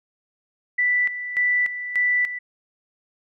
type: tone with tremolo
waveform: sine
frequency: 1975.5 Hz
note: B6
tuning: in tune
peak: -17 dBFS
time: 0.78-2.39 s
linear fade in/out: 10 ms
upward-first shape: square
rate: 1.7 Hz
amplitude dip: 70%
effects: none